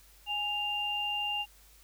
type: tone pair together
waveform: sine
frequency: 828.3 / 2794 Hz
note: G#5 / F7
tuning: -5 / 0 cents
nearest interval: octave + major sixth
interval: 2105 cents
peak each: -36 / -31 dBFS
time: 0.26-1.46 s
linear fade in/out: 50 ms
effects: added 50 Hz sine -59 dBFS peak until 1.83 s + white hiss -60 dBFS RMS until 1.83 s